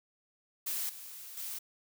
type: noise with level steps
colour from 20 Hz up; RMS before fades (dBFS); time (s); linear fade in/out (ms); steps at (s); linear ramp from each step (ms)
blue; -35 / -47 / -40; 0.66-1.59; 10; 0.89 / 1.37; 5
effects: none